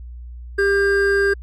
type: tone pair together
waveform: triangle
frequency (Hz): 397.6 / 1600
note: G4 / G6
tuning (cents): +25 / +35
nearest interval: 2 octaves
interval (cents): 2410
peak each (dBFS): -14 / -17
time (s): 0.58-1.34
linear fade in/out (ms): 10
effects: added 60 Hz sine -32 dBFS peak until 1.42 s